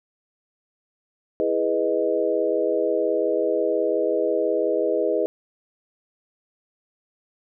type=chord; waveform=sine; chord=E major seventh; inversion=none; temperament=equal; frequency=329.6 / 415.3 / 493.9 / 622.3 Hz; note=E4 / G#4 / B4 / D#5; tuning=0 / 0 / 0 / 0 cents; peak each=-27 / -24 / -24 / -25 dBFS; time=1.4-5.26 s; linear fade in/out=0 ms; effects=none